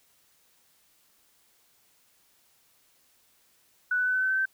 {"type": "tone with pitch steps", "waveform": "sine", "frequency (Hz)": [1482, 1493.2, 1504.4, 1515.8, 1527.2, 1538.7, 1550.3], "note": ["F#6", "F#6", "F#6", "F#6", "G6", "G6", "G6"], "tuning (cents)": [2, 15, 28, 41, -46, -33, -20], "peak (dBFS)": -23, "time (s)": [3.91, 4.456], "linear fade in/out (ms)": 5, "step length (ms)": 78, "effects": ["white hiss -65 dBFS RMS until 4.53 s"]}